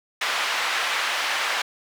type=band-pass noise; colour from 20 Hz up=white; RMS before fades=-25 dBFS; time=0.21-1.62 s; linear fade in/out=5 ms; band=860 to 2600 Hz; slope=12 dB/octave; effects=none